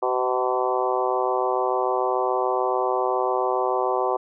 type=harmonic tone with a mistuned harmonic; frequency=127 Hz; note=B2; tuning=49 cents sharp; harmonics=3 / 4 / 5 / 6 / 7 / 8 / 9; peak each=-26 / -27 / -29 / -27 / -29 / -29 / -31 dBFS; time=0.02-4.17 s; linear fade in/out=10 ms; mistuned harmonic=6; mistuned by=-15 cents; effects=none